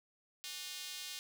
square tone with high-pass filter, 164.81 Hz, E3, in tune, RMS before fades -45 dBFS, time 0.44-1.19 s, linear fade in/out 0 ms, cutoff 3500 Hz, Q 1.4, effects none

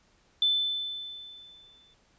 sine tone with exponential decay, 3520 Hz, A7, in tune, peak -20 dBFS, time 0.42-1.94 s, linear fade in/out 2 ms, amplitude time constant 330 ms, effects pink hiss -65 dBFS RMS until 2.18 s + resampled to 16000 Hz

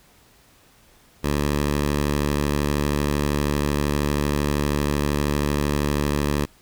10% pulse tone, 72.8 Hz, D2, 15 cents flat, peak -12 dBFS, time 1.23-6.46 s, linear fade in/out 20 ms, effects pink hiss -55 dBFS RMS until 6.61 s

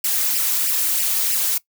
blue noise with flanger, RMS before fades -20 dBFS, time 0.04-1.58 s, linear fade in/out 5 ms, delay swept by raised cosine 0.38 to 3.38 ms, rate 3.1 Hz, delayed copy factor +0.8, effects noise-tail reverb RT60 0.1 s tail -20 dB re dry

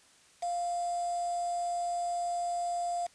sine tone with quantisation, 699 Hz, F5, 1 cent sharp, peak -30 dBFS, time 0.42-3.07 s, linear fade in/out 10 ms, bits 7, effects white hiss -61 dBFS RMS until 3.14 s + resampled to 22050 Hz

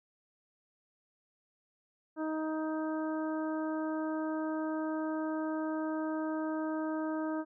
harmonic tone, 313.5 Hz, D#4, 13 cents sharp, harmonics 1 / 2 / 3 / 4 / 5, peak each -33 / -39 / -43 / -45 / -47 dBFS, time 2.16-7.45 s, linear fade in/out 50 ms, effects none

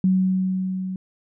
sine tone with level ramp, 187.1 Hz, F#3, 20 cents sharp, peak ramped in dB -14 to -26 dBFS, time 0.04-0.96 s, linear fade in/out 2 ms, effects none

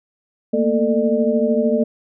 sine tone cluster, 223.6 / 236.8 / 444 / 601 Hz, A3 / A#3 / A4 / D5, +28 / +27 / +16 / +40 cents, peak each -20 dBFS, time 0.53-1.84 s, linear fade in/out 10 ms, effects none

